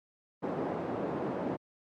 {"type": "band-pass noise", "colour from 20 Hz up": "pink", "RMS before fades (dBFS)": -34, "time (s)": [0.42, 1.57], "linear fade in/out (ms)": 20, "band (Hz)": [220, 670], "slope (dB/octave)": 12, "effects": ["high-pass 100 Hz 12 dB/octave", "MP3 64 kbps"]}